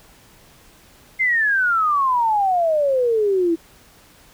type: exponential sweep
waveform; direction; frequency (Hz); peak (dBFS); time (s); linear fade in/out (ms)
sine; down; 2115 to 324.1; -15; 1.19-3.56; 20
effects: pink hiss -50 dBFS RMS until 4.33 s